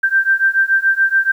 sine beating tone pair, 1568 / 1575 Hz, G6 / G6, 0 / +8 cents, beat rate 7 Hz, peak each -15 / -14 dBFS, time 0.03-1.32 s, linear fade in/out 10 ms, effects 8-bit

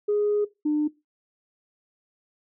sine tone pair in turn, 415.3 / 300.4 Hz, G#4 / D4, 0 / +39 cents, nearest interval tritone, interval 561 cents, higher first, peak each -19 dBFS, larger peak neither, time 0.08-0.45 / 0.65-0.88 s, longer first, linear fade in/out 10 ms, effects noise-tail reverb RT60 0.2 s tail -18 dB re dry + tanh soft clip ceiling -16 dBFS

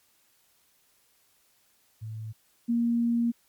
sine tone pair in turn, 110 / 234.9 Hz, A2 / A#3, 0 / +13 cents, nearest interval octave + minor second, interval 1313 cents, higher second, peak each -34 / -22 dBFS, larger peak second, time 2.01-2.33 / 2.68-3.32 s, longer second, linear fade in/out 20 ms, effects white hiss -66 dBFS RMS until 3.48 s + MP3 96 kbps

